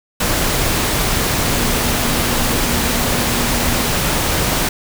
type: tone in noise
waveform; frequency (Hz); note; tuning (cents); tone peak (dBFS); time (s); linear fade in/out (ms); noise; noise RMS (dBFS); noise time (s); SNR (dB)
sine; 239.5; A#3; +47; -25; 1.49-3.9; 5; pink; -17; 0.2-4.69; -11
effects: none